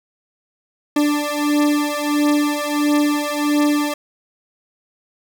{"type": "beating tone pair", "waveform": "40% pulse", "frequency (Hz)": [293.7, 295.2], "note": ["D4", "D4"], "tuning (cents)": [0, 9], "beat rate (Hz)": 1.5, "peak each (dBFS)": -18, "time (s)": [0.96, 3.94], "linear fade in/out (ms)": 5, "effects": []}